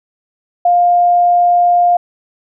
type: tone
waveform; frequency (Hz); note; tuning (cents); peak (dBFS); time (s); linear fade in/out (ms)
sine; 704; F5; +14; -7; 0.65-1.97; 5
effects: none